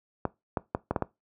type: clicks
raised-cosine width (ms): 1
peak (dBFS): -12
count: 6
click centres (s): 0.253 / 0.572 / 0.749 / 0.91 / 0.962 / 1.023
effects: noise-tail reverb RT60 0.2 s tail -20 dB re dry + high-pass 60 Hz 12 dB/octave